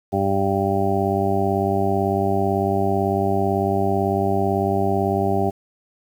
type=harmonic tone; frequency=98 Hz; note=G2; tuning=in tune; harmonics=1 / 2 / 3 / 4 / 6 / 7 / 8; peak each=-25 / -25 / -28 / -23 / -29 / -25 / -25 dBFS; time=0.12-5.51 s; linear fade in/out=20 ms; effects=8-bit